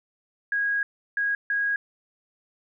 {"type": "tone bursts at uneven times", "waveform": "sine", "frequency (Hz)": 1645, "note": "G#6", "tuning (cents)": -17, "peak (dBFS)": -22, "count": 3, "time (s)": [[0.52, 0.83], [1.17, 1.35], [1.5, 1.76]], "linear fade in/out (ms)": 2, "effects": []}